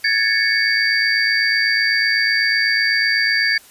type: tone cluster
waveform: sine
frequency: 1668 / 1776 / 2218 / 4656 Hz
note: G#6 / A6 / C#7 / D8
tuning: +7 / +16 / 0 / -16 cents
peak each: -20 dBFS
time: 0.04-3.58 s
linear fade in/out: 5 ms
effects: white hiss -46 dBFS RMS until 3.7 s + resampled to 32000 Hz